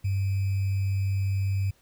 sine tone with sample-and-hold, 97.3 Hz, G2, 12 cents flat, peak -23 dBFS, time 0.04-1.71 s, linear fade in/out 10 ms, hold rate 2450 Hz, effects pink hiss -63 dBFS RMS until 1.81 s

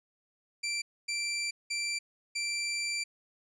20% pulse tone bursts at uneven times, 2349 Hz, D7, in tune, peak -26 dBFS, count 4, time 0.63-0.82 / 1.08-1.51 / 1.7-1.99 / 2.35-3.04 s, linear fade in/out 10 ms, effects resampled to 22050 Hz

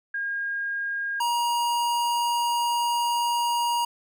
sine / square tone pair in turn, 1622 / 949.5 Hz, G#6 / A#5, -41 / +32 cents, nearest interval major sixth, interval 927 cents, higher first, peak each -26 / -23 dBFS, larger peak second, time 0.14-1.2 / 1.2-3.85 s, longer second, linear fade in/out 5 ms, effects none

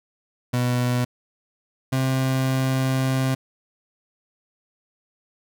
30% pulse tone pair in turn, 123.47 / 131.71 Hz, B2 / C3, 0 / +12 cents, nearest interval minor second, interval 112 cents, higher second, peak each -17 dBFS, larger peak neither, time 0.53-1.05 / 1.92-3.35 s, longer second, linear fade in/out 10 ms, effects none

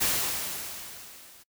white noise with level ramp, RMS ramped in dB -24 to -53 dBFS, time 0-1.44 s, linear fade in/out 20 ms, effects noise-tail reverb RT60 0.1 s tail -25 dB re dry

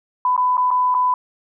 sine tone with dropouts, 1000 Hz, B5, 21 cents sharp, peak -14 dBFS, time 0.25-1.14 s, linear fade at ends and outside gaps 2 ms, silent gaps 0.365-0.377 / 0.57-0.578 / 0.706-0.712 / 0.943-0.948 s, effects none

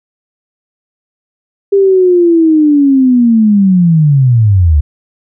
sine linear sweep, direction down, 400.8 to 69.3 Hz, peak -4 dBFS, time 1.72-4.81 s, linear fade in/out 10 ms, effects none

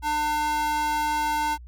square tone with high-pass filter, 300.5 Hz, D4, 40 cents sharp, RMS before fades -25 dBFS, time 0.02-1.58 s, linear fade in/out 50 ms, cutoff 760 Hz, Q 3.6, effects added 60 Hz sine -40 dBFS peak until 1.67 s

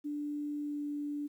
sine tone with pitch glide, 293.7 to 291.8 Hz, D4 to D4, 0 to -11 cents, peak -34 dBFS, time 0.04-1.28 s, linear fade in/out 20 ms, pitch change -11 cents, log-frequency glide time 0.6-0.85 s, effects 11-bit

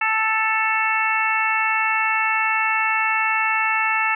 harmonic tone with a mistuned harmonic, 440 Hz, A4, in tune, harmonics 2 / 3 / 4 / 5 / 6, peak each -24 / -24 / -24 / -24 / -24 dBFS, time 0.01-4.15 s, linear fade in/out 5 ms, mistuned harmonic 6, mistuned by +20 cents, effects none

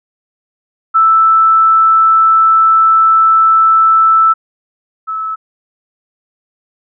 sine tone pair in turn, 1320 / 1303.3 Hz, E6 / E6, +2 / -20 cents, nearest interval unison, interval 22 cents, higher first, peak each -5 / -16 dBFS, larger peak first, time 0.94-4.34 / 5.07-5.36 s, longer first, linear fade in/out 20 ms, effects none

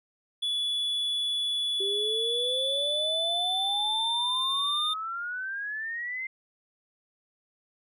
triangle tone with pitch glide, 3426 to 3611 Hz, A7 to A7, -47 to +44 cents, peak -25 dBFS, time 0.42-4.94 s, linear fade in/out 10 ms, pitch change +91 cents, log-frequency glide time 2.2-4.61 s
sine exponential sweep, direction up, 387.2 to 2098 Hz, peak -31 dBFS, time 1.8-6.27 s, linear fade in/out 5 ms
effects none

